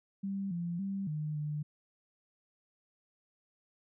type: tone with pitch steps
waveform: sine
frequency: 196.2 / 172 / 195.7 / 152.2 / 149.6 Hz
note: G3 / F3 / G3 / D#3 / D3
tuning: +2 / -26 / -3 / -38 / +32 cents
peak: -33 dBFS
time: 0.23-1.63 s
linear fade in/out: 10 ms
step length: 280 ms
effects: none